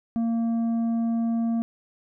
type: tone with tanh clipping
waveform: sine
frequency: 230 Hz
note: A#3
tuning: 23 cents flat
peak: -23 dBFS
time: 0.16-1.62 s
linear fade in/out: 0 ms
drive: 6 dB
effects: none